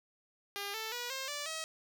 5% pulse tone with pitch steps, 402.9 / 441.9 / 484.7 / 531.6 / 583.1 / 639.6 Hz, G4 / A4 / B4 / C5 / D5 / D#5, +48 / +7 / -32 / +27 / -13 / +48 cents, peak -26 dBFS, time 0.56-1.64 s, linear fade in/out 0 ms, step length 180 ms, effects none

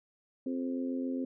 harmonic tone, 87.31 Hz, F2, in tune, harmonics 3 / 4 / 5 / 6, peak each -32 / -42 / -44 / -43 dBFS, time 0.46-1.25 s, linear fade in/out 5 ms, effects none

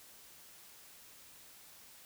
silence, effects white hiss -57 dBFS RMS until 2.05 s

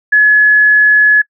sine tone, 1700 Hz, G#6, 40 cents sharp, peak -4 dBFS, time 0.12-1.22 s, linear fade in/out 10 ms, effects noise-tail reverb RT60 0.1 s tail -26 dB re dry

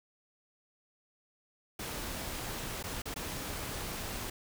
pink noise with dropouts, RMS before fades -39 dBFS, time 1.79-4.3 s, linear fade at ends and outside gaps 5 ms, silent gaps 2.828-2.838 / 3.02-3.055 / 3.142-3.16 s, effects none

